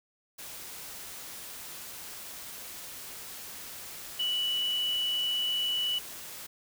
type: tone in noise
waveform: sine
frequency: 2956 Hz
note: F#7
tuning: 2 cents flat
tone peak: -27 dBFS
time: 4.19-5.99 s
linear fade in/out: 10 ms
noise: white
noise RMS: -43 dBFS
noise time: 0.38-6.47 s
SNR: +13 dB
effects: none